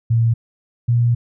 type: tone pair in turn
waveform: sine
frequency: 115.2 / 119.12 Hz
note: A#2 / A#2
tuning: -20 / +38 cents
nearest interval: minor second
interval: 58 cents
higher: second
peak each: -12 dBFS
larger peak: neither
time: 0.1-0.34 / 0.88-1.15 s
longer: second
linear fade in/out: 10 ms
effects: none